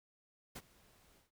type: noise with ADSR envelope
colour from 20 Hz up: pink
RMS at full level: -45 dBFS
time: 0.55-1.31 s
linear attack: 12 ms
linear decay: 45 ms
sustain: -22 dB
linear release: 140 ms
effects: none